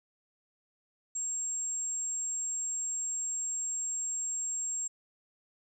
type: tone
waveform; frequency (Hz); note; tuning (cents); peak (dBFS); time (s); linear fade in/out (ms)
sine; 7530; A#8; +16; -30; 1.15-4.88; 10
effects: tanh soft clip ceiling -29 dBFS + 12-bit